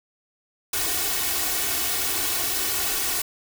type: noise with comb filter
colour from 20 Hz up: white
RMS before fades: -25 dBFS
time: 0.73-3.22 s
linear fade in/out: 5 ms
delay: 2.7 ms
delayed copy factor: +1
effects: none